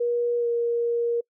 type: tone with pitch glide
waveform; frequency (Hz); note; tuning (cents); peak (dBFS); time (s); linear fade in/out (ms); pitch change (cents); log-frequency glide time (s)
sine; 478.1 to 471; A#4 to A#4; +44 to +18; -21; 0-1.21; 10; -26; 0.38-0.47
effects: noise-tail reverb RT60 0.1 s tail -26 dB re dry